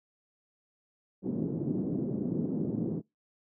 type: band-pass noise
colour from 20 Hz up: white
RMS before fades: -32 dBFS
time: 1.22-3.02 s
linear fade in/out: 50 ms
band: 140 to 320 Hz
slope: 24 dB/octave
effects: noise-tail reverb RT60 0.2 s tail -25 dB re dry